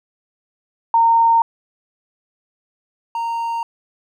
sine / triangle tone pair in turn, 919 / 925.4 Hz, A#5 / A#5, -25 / -13 cents, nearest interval unison, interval 12 cents, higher second, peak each -10 / -18 dBFS, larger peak first, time 0.94-1.42 / 3.15-3.63 s, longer neither, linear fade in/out 2 ms, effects none

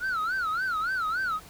sine tone with vibrato, 1396.9 Hz, F6, in tune, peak -23 dBFS, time 0-1.4 s, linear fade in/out 50 ms, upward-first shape sine, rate 3.5 Hz, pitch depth 190 cents each way, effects tanh soft clip ceiling -25 dBFS + pink hiss -49 dBFS RMS until 1.49 s

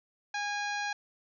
harmonic tone with a mistuned harmonic, 820 Hz, G#5, 22 cents flat, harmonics 1 / 2 / 3 / 4 / 5 / 6 / 7 / 8, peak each -35 / -35 / -40 / -47 / -43 / -50 / -47 / -51 dBFS, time 0.34-0.93 s, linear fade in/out 5 ms, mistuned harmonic 4, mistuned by +25 cents, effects none

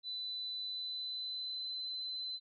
sine tone with pitch glide, 3997 to 4043 Hz, B7 to B7, +20 to +40 cents, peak -38 dBFS, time 0.03-2.4 s, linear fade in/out 50 ms, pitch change +20 cents, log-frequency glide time 0.58-1.73 s, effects AAC 48 kbps

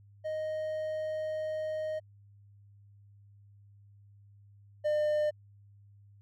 triangle tone pair in turn, 622.3 / 602.5 Hz, D#5 / D5, 0 / +44 cents, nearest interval minor second, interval 56 cents, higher first, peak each -30 / -24 dBFS, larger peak second, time 0.24-2 / 4.84-5.31 s, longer first, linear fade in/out 20 ms, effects added 101 Hz sine -55 dBFS peak until 6.21 s

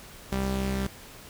sawtooth tone pair together, 65.41 / 196 Hz, C2 / G3, 0 / 0 cents, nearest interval octave + perfect fifth, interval 1900 cents, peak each -26 dBFS, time 0.32-0.87 s, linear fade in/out 5 ms, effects pink hiss -47 dBFS RMS until 1.29 s

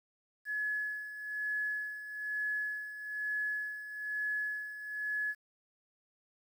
sine tone with tremolo, 1700 Hz, G#6, 40 cents sharp, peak -31 dBFS, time 0.45-5.35 s, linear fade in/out 50 ms, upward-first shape sine, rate 1.1 Hz, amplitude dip 70%, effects 10-bit

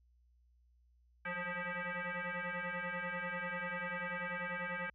sine tone with frequency modulation, 171.9 Hz, F3, 27 cents flat, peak -37 dBFS, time 1.25-4.9 s, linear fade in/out 5 ms, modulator 354 Hz, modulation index 6.1, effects added 60 Hz sine -66 dBFS peak until 4.94 s

